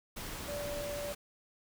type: tone in noise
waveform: sine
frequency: 580 Hz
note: D5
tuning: 22 cents flat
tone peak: -37 dBFS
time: 0.48-1.13 s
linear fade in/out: 10 ms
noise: pink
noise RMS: -42 dBFS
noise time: 0.16-1.15 s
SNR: +2 dB
effects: none